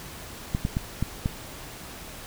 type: clicks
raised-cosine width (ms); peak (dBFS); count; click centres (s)
5; -12; 5; 0.549 / 0.651 / 0.769 / 1.026 / 1.259
effects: pink hiss -41 dBFS RMS until 2.26 s